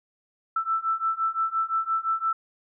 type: beating tone pair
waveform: sine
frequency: 1323 / 1328.8 Hz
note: E6 / E6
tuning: +6 / +13 cents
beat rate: 5.8 Hz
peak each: -27 / -26 dBFS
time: 0.56-2.33 s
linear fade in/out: 5 ms
effects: none